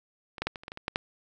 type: clicks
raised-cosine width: 0.3 ms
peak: -24 / -14 / -12 / -22 / -30 / -22 / -23 / -23 / -13 / -10 dBFS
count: 10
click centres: 0.382 / 0.42 / 0.47 / 0.558 / 0.635 / 0.681 / 0.719 / 0.774 / 0.881 / 0.959 s
effects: none